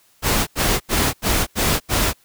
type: noise bursts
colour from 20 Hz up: pink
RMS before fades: -18 dBFS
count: 6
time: 0.22-2.135 s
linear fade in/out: 50 ms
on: 250 ms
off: 83 ms
effects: white hiss -57 dBFS RMS until 2.24 s